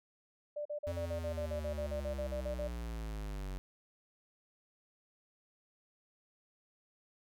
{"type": "tone bursts", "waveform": "sine", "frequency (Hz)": 591, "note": "D5", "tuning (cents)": 11, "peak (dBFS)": -36, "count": 16, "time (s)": [0.56, 2.679], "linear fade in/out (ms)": 10, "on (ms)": 94, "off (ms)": 41}
{"type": "linear sweep", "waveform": "square", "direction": "down", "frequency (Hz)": [88, 46.25], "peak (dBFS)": -39, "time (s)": [0.87, 3.58], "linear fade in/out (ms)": 0}
{"effects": []}